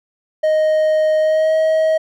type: tone with pitch glide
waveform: triangle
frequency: 622.3 to 634.3 Hz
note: D#5 to D#5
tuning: 0 to +33 cents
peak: -10 dBFS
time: 0.43-1.98 s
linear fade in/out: 10 ms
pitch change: +33 cents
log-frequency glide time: 1.19-1.55 s
effects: none